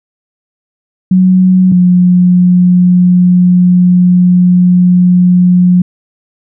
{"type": "tone pair in turn", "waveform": "sine", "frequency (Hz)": [185, 179.53], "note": ["F#3", "F3"], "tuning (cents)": [0, 48], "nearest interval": "minor second", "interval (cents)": 52, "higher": "first", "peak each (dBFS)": -3, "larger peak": "neither", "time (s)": [[1.11, 1.72], [1.72, 5.82]], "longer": "second", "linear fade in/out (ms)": 5, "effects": []}